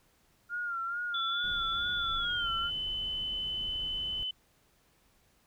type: tone with vibrato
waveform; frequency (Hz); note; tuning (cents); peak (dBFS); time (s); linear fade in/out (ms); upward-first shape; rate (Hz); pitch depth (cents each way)
sine; 1396.9; F6; 0; -32; 0.49-2.71; 50; sine; 2.3; 58
type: tone with pitch glide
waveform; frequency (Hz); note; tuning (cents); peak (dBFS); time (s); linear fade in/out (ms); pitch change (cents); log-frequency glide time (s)
sine; 3454 to 3024; A7 to F#7; -33 to +37; -32; 1.14-4.31; 5; -230; 2.16-2.49
type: noise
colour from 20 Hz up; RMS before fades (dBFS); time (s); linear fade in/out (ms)
brown; -46; 1.44-4.23; 0
effects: pink hiss -68 dBFS RMS until 5.46 s